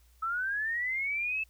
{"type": "linear sweep", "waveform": "sine", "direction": "up", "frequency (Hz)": [1291, 2637], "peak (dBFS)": -29, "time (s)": [0.22, 1.44], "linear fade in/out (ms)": 10, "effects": ["added 60 Hz sine -59 dBFS peak until 1.49 s", "white hiss -68 dBFS RMS until 1.49 s"]}